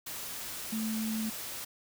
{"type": "tone in noise", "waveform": "sine", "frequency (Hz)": 220, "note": "A3", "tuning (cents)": 0, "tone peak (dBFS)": -31, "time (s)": [0.72, 1.3], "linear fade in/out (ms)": 10, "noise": "white", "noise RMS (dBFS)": -40, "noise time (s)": [0.06, 1.65], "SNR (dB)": 6, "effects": []}